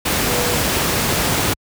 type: tone in noise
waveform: sine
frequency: 487.1 Hz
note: B4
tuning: 24 cents flat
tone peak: -24 dBFS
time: 0.28-0.56 s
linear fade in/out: 10 ms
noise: pink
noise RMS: -18 dBFS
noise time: 0.05-1.54 s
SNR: -9 dB
effects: high-pass 60 Hz 12 dB/octave